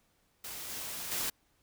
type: noise with level steps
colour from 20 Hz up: white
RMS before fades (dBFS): -42 / -40 / -34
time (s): 0.44-1.3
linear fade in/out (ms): 5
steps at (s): 0.69 / 1.11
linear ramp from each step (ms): 10
effects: pink hiss -72 dBFS RMS until 1.62 s